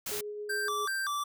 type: noise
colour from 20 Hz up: white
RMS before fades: -36 dBFS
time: 0.06-0.21 s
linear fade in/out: 5 ms
type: tone with tremolo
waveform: sine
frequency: 417.3 Hz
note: G#4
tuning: 8 cents sharp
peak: -35 dBFS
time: 0.11-0.86 s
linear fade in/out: 10 ms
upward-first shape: sine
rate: 7.4 Hz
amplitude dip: 25%
type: tone with vibrato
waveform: square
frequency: 1353 Hz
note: E6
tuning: 45 cents sharp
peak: -31 dBFS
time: 0.49-1.24 s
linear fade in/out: 10 ms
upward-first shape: square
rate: 2.6 Hz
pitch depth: 260 cents each way
effects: none